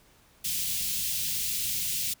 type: band-stop noise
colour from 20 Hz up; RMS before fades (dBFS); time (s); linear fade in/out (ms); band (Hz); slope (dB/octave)
white; -30; 0.44-2.14; 10; 190 to 2600; 24
effects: pink hiss -60 dBFS RMS until 2.2 s